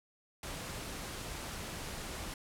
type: noise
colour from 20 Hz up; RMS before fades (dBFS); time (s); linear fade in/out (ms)
pink; -42; 0.43-2.34; 2
effects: low-pass 12000 Hz 12 dB/octave